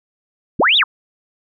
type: linear two-way sweep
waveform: sine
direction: up then down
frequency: 66.1 to 3908 to 855 Hz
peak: -10 dBFS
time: 0.59-0.84 s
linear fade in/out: 10 ms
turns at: 0.77 s
effects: none